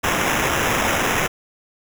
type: noise with sample-and-hold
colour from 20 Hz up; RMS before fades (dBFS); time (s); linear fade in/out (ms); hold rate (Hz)
white; -20; 0.03-1.28; 20; 4410
effects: none